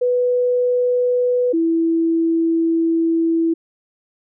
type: tone pair in turn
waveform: sine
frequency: 493.9 / 329.6 Hz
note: B4 / E4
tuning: 0 / 0 cents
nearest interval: perfect fifth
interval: 700 cents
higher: first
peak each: -14 dBFS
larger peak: neither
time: 0.01-1.53 / 1.53-3.54 s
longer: second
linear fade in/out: 10 ms
effects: none